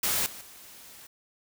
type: noise with level steps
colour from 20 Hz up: white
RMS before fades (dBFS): -27 / -43 / -49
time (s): 0.03-1.07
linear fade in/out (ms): 5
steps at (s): 0.26 / 0.41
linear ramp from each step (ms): 2
effects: none